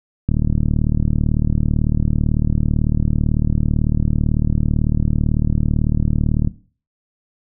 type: click train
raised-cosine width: 5 ms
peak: -5 dBFS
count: 236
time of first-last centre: 0.29-6.474 s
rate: 38 Hz
effects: noise-tail reverb RT60 0.4 s tail -17 dB re dry